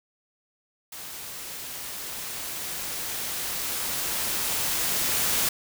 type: noise with level ramp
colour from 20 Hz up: white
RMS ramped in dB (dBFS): -39 to -24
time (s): 0.92-5.49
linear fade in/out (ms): 5
effects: none